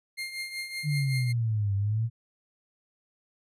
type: tone with tremolo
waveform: 30% pulse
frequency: 2117 Hz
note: C7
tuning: 20 cents sharp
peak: -28 dBFS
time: 0.17-1.33 s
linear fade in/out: 20 ms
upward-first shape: triangle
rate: 5.3 Hz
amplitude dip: 70%
type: exponential two-way sweep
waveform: sine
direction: down then up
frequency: 152.6 to 98 to 117.3 Hz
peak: -24 dBFS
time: 0.83-2.1 s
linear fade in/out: 50 ms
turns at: 1.75 s
effects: resampled to 32000 Hz